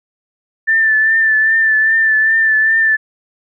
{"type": "tone with vibrato", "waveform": "sine", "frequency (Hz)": 1770, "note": "A6", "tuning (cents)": 10, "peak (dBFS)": -9, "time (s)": [0.67, 2.97], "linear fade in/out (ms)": 20, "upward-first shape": "triangle", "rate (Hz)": 2.5, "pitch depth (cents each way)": 36, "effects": []}